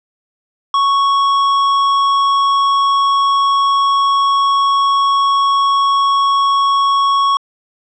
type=tone with tanh clipping; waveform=sine; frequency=1108.7 Hz; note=C#6; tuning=in tune; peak=-12 dBFS; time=0.74-7.37 s; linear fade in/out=2 ms; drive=12 dB; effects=low-pass 6000 Hz 12 dB/octave